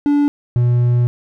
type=tone pair in turn; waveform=triangle; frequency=289.2 / 121.36 Hz; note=D4 / B2; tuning=-27 / -30 cents; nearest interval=octave + minor third; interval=1503 cents; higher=first; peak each=-9 dBFS; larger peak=neither; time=0.06-0.28 / 0.56-1.07 s; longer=second; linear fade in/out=0 ms; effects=none